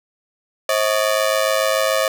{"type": "ring-modulated tone", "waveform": "sawtooth", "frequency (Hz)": 587.3, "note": "D5", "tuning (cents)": 0, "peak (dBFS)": -9, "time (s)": [0.69, 2.08], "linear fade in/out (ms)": 2, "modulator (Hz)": 53.5, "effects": []}